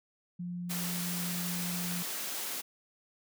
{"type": "tone", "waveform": "sine", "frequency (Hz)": 176.3, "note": "F3", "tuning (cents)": 17, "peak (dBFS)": -35, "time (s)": [0.39, 2.03], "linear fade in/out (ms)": 10}
{"type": "high-pass noise", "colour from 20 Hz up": "white", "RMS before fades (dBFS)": -37, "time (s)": [0.69, 2.62], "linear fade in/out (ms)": 20, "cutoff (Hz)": 170, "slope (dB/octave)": 24}
{"effects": []}